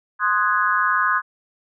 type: chord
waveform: sine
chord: Ab dominant seventh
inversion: first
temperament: equal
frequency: 1046.5 / 1244.5 / 1480 / 1661.2 Hz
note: C6 / Eb6 / Gb6 / Ab6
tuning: 0 / 0 / 0 / 0 cents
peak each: -22 / -21 / -22 / -23 dBFS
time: 0.19-1.22 s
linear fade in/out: 50 ms
effects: none